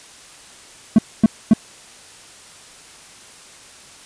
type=tone bursts; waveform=triangle; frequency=220 Hz; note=A3; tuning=in tune; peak=-4 dBFS; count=3; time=0.96-1.535 s; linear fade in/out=2 ms; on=25 ms; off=250 ms; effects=white hiss -43 dBFS RMS until 4.05 s + resampled to 22050 Hz